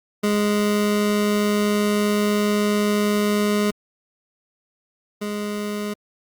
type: tone pair in turn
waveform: 25% pulse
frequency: 207.7 / 207.7 Hz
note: G#3 / G#3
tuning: 0 / 0 cents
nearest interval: unison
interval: 0 cents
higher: neither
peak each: -14 / -21 dBFS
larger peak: first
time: 0.23-3.71 / 5.21-5.94 s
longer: first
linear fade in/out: 10 ms
effects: Opus 48 kbps